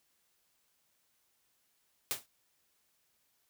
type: noise with exponential decay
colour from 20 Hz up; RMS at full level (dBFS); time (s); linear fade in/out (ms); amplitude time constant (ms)
white; -30; 2.11-2.26; 0; 31
effects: white hiss -75 dBFS RMS until 3.49 s